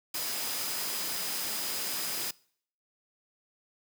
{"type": "tone in noise", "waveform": "sine", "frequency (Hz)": 4978, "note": "D#8", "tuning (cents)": 0, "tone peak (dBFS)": -40, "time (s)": [0.14, 2.31], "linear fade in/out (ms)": 5, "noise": "white", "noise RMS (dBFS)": -34, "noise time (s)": [0.14, 2.31], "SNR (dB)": -9, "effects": ["noise-tail reverb RT60 0.6 s tail -24 dB re dry", "high-pass 150 Hz 12 dB/octave"]}